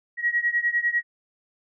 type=beating tone pair; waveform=sine; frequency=1900 / 1910 Hz; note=A#6 / A#6; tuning=+33 / +42 cents; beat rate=10 Hz; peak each=-23 / -25 dBFS; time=0.17-1.03 s; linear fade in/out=50 ms; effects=none